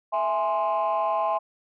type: chord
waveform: sine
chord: E augmented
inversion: none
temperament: equal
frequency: 659.3 / 830.6 / 1046.5 Hz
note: E5 / G#5 / B#5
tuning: 0 / 0 / 0 cents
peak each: -25 dBFS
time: 0.12-1.39 s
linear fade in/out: 20 ms
effects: tanh soft clip ceiling -17 dBFS